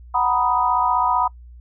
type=chord; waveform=sine; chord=B major seventh; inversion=second; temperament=equal; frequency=740 / 932.3 / 987.8 / 1244.5 Hz; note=F#5 / A#5 / B5 / D#6; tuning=0 / 0 / 0 / 0 cents; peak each=-23 / -24 / -19 / -23 dBFS; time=0.14-1.28 s; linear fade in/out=10 ms; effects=noise-tail reverb RT60 0.1 s tail -24 dB re dry + added 60 Hz sine -39 dBFS peak until 1.6 s